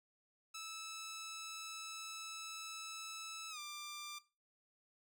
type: tone with pitch glide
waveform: 10% pulse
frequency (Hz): 1309 to 1186.6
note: E6 to D6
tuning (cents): -13 to +18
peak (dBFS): -37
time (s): 0.54-4.19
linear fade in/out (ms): 10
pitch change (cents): -169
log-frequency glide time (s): 3.5-3.59
effects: noise-tail reverb RT60 0.3 s tail -19 dB re dry